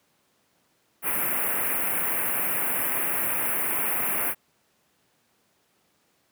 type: band-stop noise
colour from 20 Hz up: white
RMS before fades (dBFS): -26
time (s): 1.02-4.35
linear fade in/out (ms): 50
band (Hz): 2600 to 10000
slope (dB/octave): 48
effects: pink hiss -67 dBFS RMS until 6.31 s + high-pass 150 Hz 12 dB/octave